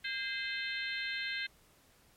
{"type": "harmonic tone with a mistuned harmonic", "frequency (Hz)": 518, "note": "C5", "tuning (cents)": -17, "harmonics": [3, 4, 5, 6, 7, 8], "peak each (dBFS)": [-39, -39, -44, -44, -45, -44], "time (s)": [0.04, 1.47], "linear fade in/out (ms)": 10, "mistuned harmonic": 3, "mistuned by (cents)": 59, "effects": ["pink hiss -65 dBFS RMS until 2.16 s", "MP3 64 kbps"]}